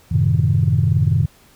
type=chord; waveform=sine; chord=F# diminished seventh; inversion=none; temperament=equal; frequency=92.5 / 110 / 130.81 / 155.56 Hz; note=F#2 / A2 / C3 / Eb3; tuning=0 / 0 / 0 / 0 cents; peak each=-18 dBFS; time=0.11-1.26 s; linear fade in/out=10 ms; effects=tanh soft clip ceiling -4 dBFS + pink hiss -51 dBFS RMS until 1.55 s